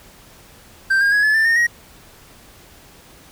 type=tone with pitch steps; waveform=triangle; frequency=1568 / 1617.7 / 1668.9 / 1721.8 / 1776.4 / 1832.6 / 1890.7 Hz; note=G6 / G#6 / G#6 / A6 / A6 / A#6 / A#6; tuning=0 / -46 / +8 / -38 / +16 / -30 / +24 cents; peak=-11 dBFS; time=0.9-1.67 s; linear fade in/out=10 ms; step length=110 ms; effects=pink hiss -46 dBFS RMS until 3.31 s